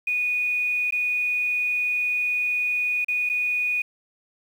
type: tone with dropouts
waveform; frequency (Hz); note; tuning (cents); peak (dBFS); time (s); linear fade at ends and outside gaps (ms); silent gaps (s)
sine; 2469; D#7; -14; -21; 0.07-3.82; 5; 0.908-0.923 / 3.046-3.083 / 3.292-3.297
effects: 8-bit

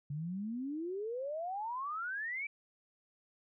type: exponential sweep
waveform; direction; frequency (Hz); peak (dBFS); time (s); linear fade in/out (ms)
sine; up; 140 to 2349; -36; 0.1-2.47; 5
effects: none

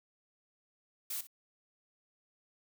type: noise with echo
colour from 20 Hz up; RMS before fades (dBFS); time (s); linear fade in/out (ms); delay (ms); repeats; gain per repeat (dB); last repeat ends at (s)
blue; -38; 1.1-1.21; 5; 61; 1; -15; 1.271
effects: none

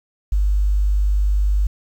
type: tone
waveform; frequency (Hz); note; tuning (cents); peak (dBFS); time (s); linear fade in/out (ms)
sine; 50; G1; +35; -14; 0.32-1.67; 5
effects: 8-bit

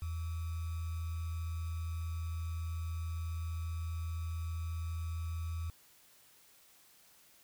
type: tone with sample-and-hold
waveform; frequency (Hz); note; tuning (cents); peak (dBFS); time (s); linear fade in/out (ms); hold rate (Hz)
sine; 82.41; E2; 0; -35; 0.02-5.7; 0; 1225
effects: white hiss -63 dBFS RMS until 7.43 s

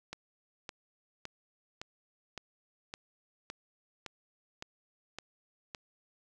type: click train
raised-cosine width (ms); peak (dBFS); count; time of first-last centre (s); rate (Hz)
0.2; -23; 11; 0.13-5.748; 1.78
effects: none

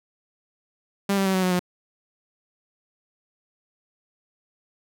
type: tone with pitch steps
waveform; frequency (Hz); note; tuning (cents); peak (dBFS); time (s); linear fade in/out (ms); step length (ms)
sawtooth; 198.5 / 194.53 / 190.63 / 186.82 / 183.08 / 179.42; G3 / G3 / G3 / F#3 / F#3 / F3; +22 / -13 / -48 / +17 / -18 / +47; -16; 1.09-1.594; 5; 84
effects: none

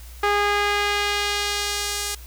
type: tone with band-pass filter sweep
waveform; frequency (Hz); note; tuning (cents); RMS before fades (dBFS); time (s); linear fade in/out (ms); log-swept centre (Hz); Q
sawtooth; 409.9; G#4; -23; -23; 0.23-2.15; 5; 1300 to 8100; 0.83
effects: added 60 Hz sine -38 dBFS peak until 2.26 s + white hiss -47 dBFS RMS until 2.26 s

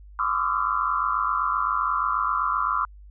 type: tone cluster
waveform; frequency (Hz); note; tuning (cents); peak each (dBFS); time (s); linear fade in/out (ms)
sine; 1023 / 1131 / 1179 / 1266 / 1372; C6 / C#6 / D6 / D#6 / F6; -39 / +34 / +6 / +30 / -31; -28; 0.19-2.85; 2
effects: added 50 Hz sine -43 dBFS peak until 3.1 s

